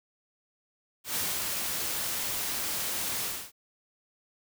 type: noise with ADSR envelope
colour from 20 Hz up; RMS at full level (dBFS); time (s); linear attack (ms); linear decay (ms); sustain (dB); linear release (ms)
white; -30; 1.04-3.52; 110; 260; -2; 270
effects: none